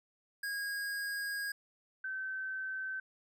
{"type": "tone pair in turn", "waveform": ["square", "sine"], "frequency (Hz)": [1637, 1538.5], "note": ["G#6", "G6"], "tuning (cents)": [-25, -33], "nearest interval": "minor second", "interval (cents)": 108, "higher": "first", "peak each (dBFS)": [-36, -36], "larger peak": "neither", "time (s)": [[0.43, 1.52], [2.04, 3]], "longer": "first", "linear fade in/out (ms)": 5, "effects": []}